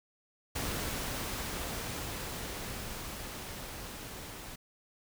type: noise with level ramp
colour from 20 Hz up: pink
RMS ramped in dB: -35 to -45 dBFS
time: 0.55-4.56 s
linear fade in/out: 10 ms
effects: none